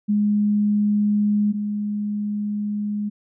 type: tone pair in turn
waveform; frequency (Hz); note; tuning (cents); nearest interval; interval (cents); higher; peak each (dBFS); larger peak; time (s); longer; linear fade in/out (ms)
sine; 207.7 / 207.7; G#3 / G#3; 0 / 0; unison; 0; neither; -16 / -22; first; 0.08-1.53 / 1.53-3.1; second; 20
effects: none